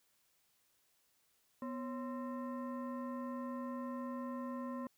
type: tone with frequency modulation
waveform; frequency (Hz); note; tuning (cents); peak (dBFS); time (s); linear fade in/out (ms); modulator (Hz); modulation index
sine; 246.9; B3; 0; -39; 1.62-4.87; 2; 794; 0.88
effects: white hiss -75 dBFS RMS until 4.97 s